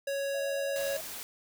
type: tone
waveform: square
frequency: 555 Hz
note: C#5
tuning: 2 cents sharp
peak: -31 dBFS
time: 0.07-0.97 s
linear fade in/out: 5 ms
type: tone with vibrato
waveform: sine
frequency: 647 Hz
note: E5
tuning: 32 cents flat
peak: -39 dBFS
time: 0.34-1.01 s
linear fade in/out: 5 ms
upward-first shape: triangle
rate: 9.1 Hz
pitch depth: 60 cents each way
type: noise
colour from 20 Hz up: white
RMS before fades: -41 dBFS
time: 0.76-1.23 s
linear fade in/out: 0 ms
effects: none